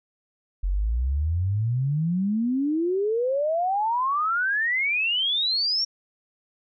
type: exponential sweep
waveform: sine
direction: up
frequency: 43.65 to 5620 Hz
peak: -21 dBFS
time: 0.63-5.85 s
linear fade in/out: 10 ms
effects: none